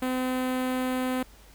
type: tone with notch filter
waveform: sawtooth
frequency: 255.8 Hz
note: C4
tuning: 39 cents flat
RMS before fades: -28 dBFS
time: 0.02-1.23 s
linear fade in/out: 5 ms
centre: 5500 Hz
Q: 0.98
effects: added 50 Hz sine -53 dBFS peak until 1.54 s + pink hiss -55 dBFS RMS until 1.54 s